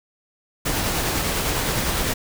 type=noise with tremolo; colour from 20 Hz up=pink; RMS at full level=-22 dBFS; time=0.65-2.14 s; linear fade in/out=10 ms; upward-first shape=sine; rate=9.9 Hz; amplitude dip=25%; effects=none